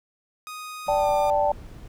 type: tone with pitch glide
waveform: sawtooth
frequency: 1244.5 to 1200.7 Hz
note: D#6 to D6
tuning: 0 to +38 cents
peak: -31 dBFS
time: 0.47-1.3 s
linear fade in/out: 0 ms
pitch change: -62 cents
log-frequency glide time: 0.95-1.09 s
type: noise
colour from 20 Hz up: brown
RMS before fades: -41 dBFS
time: 0.86-1.88 s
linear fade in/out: 5 ms
type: chord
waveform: sine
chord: D suspended fourth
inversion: none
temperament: equal with one note detuned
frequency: 587.3 / 780.8 / 880 Hz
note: D5 / G5 / A5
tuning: 0 / -7 / 0 cents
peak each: -22 / -24 / -24 dBFS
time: 0.88-1.52 s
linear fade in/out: 5 ms
effects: none